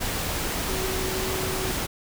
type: tone in noise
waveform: sine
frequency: 376 Hz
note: F#4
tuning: 28 cents sharp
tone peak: -31 dBFS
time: 0.68-1.72 s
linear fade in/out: 20 ms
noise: pink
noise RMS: -28 dBFS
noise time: 0-1.87 s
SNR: -6 dB
effects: none